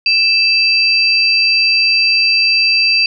sine tone pair together, 2637 / 4699 Hz, E7 / D8, 0 / 0 cents, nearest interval minor seventh, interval 1000 cents, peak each -12 dBFS, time 0.06-3.06 s, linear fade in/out 2 ms, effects none

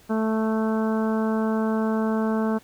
harmonic tone, 220 Hz, A3, in tune, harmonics 1 / 2 / 3 / 4 / 5 / 6 / 7, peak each -22 / -28 / -32 / -34 / -36 / -38 / -39 dBFS, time 0.09-2.59 s, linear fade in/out 20 ms, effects pink hiss -54 dBFS RMS until 2.63 s

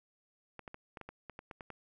clicks, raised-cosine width 0.5 ms, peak -30 dBFS, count 11, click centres 0.593 / 0.678 / 0.744 / 0.972 / 1.013 / 1.09 / 1.297 / 1.391 / 1.512 / 1.608 / 1.703 s, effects none

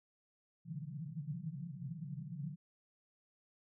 white band-pass noise, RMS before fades -44 dBFS, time 0.65-2.56 s, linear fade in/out 20 ms, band 130 to 180 Hz, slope 96 dB/octave, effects none

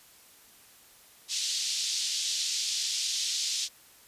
pink band-pass noise, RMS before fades -31 dBFS, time 1.28-3.69 s, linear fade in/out 50 ms, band 3600 to 7000 Hz, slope 24 dB/octave, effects white hiss -56 dBFS RMS until 4.07 s + resampled to 32000 Hz

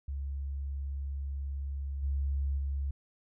sine tone with level steps, 69.3 Hz, C#2, in tune, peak -33 / -28 / -30 dBFS, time 0.08-2.91 s, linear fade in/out 5 ms, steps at 2.02 / 2.57 s, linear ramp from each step 20 ms, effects none

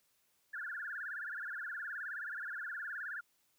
sine tone with vibrato, 1568 Hz, G6, in tune, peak -39 dBFS, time 0.53-3.21 s, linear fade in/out 10 ms, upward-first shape sine, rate 19 Hz, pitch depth 210 cents each way, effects white hiss -75 dBFS RMS until 3.58 s

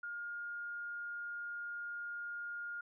sine tone, 1418 Hz, F6, 26 cents sharp, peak -40 dBFS, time 0.03-2.81 s, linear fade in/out 5 ms, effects none

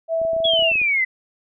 sine tone, 656 Hz, E5, 9 cents flat, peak -18 dBFS, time 0.08-0.73 s, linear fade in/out 50 ms
clicks, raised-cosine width 2 ms, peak -25 dBFS, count 12, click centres 0.216 / 0.251 / 0.333 / 0.365 / 0.403 / 0.454 / 0.536 / 0.593 / 0.624 / 0.716 / 0.756 / 0.816 s
sine exponential sweep, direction down, 3406 to 2001 Hz, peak -16 dBFS, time 0.44-1.05 s, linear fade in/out 10 ms
effects none

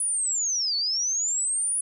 sine linear two-way sweep, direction down then up, 9956 to 4382 to 9956 Hz, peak -23 dBFS, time 0-1.81 s, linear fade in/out 5 ms, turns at 0.76 s, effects none

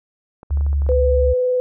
clicks, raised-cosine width 1 ms, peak -25 dBFS, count 9, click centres 0.431 / 0.507 / 0.573 / 0.61 / 0.665 / 0.73 / 0.82 / 0.865 / 0.918 s
sine tone with pitch glide, 71.5 to 68.83 Hz, D2 to C#2, -46 to -12 cents, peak -15 dBFS, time 0.5-1.34 s, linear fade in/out 20 ms, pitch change -66 cents, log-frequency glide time 0.71-1.01 s
sine tone with vibrato, 502 Hz, B4, 28 cents sharp, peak -15 dBFS, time 0.89-1.6 s, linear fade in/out 0 ms, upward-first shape square, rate 20 Hz, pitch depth 12 cents each way
effects none

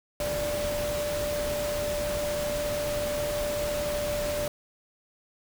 sine tone in noise, 589 Hz, D5, 5 cents sharp, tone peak -28 dBFS, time 0.2-4.48 s, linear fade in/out 2 ms, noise pink, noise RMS -34 dBFS, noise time 0.2-4.48 s, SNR +3 dB, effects none

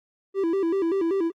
triangle tone with vibrato, 360 Hz, F#4, 47 cents flat, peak -19 dBFS, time 0.34-1.32 s, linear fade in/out 50 ms, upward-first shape square, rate 5.2 Hz, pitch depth 140 cents each way, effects AAC 64 kbps

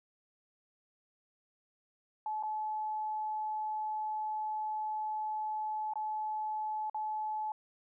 sine tone with dropouts, 860 Hz, A5, 40 cents flat, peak -33 dBFS, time 2.26-7.52 s, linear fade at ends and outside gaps 2 ms, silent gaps 2.427-2.434 / 5.936-5.956 / 6.898-6.945 s, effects none

